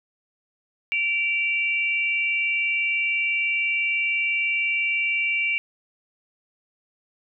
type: tone pair together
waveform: sine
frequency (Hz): 2326 / 2766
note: D7 / F7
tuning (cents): -17 / -17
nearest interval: minor third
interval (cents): 300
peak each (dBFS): -22 / -26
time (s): 0.92-5.58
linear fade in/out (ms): 0
effects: none